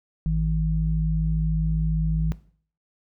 sine tone pair together, 53.75 / 159 Hz, A1 / D#3, -40 / +38 cents, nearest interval octave + perfect fifth, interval 1878 cents, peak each -23 dBFS, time 0.26-2.32 s, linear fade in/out 0 ms, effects noise-tail reverb RT60 0.5 s tail -17 dB re dry

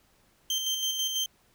30% pulse tone with tremolo, 3136 Hz, G7, in tune, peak -23 dBFS, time 0.5-1.26 s, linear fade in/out 2 ms, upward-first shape square, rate 6.1 Hz, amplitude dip 40%, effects pink hiss -65 dBFS RMS until 1.54 s

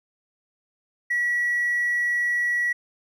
sine tone with hard clipping, 1933 Hz, B6, 38 cents flat, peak -21 dBFS, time 1.1-2.73 s, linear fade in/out 10 ms, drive 1 dB, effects none

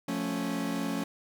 40% pulse chord, F augmented, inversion none, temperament equal with one note detuned, 176.54 / 220 / 277.2 Hz, F3 / A3 / C#4, +19 / 0 / 0 cents, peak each -35 / -34 / -32 dBFS, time 0.08-1.04 s, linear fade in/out 5 ms, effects none

